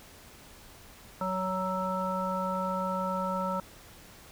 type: harmonic tone with a mistuned harmonic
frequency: 186.5 Hz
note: F#3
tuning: 14 cents sharp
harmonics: 1 / 3 / 5 / 7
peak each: -34 / -34 / -34 / -34 dBFS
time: 1.21-3.6 s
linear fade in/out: 2 ms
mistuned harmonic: 7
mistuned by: +19 cents
effects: pink hiss -52 dBFS RMS until 4.31 s